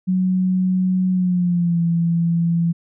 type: tone with pitch glide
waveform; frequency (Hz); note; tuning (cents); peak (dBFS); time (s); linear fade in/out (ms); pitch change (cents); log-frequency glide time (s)
sine; 185 to 168.67; F#3 to E3; 0 to +40; -15; 0.07-2.73; 20; -160; 1.11-1.81
effects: none